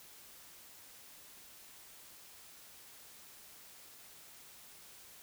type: silence
effects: white hiss -56 dBFS RMS until 5.22 s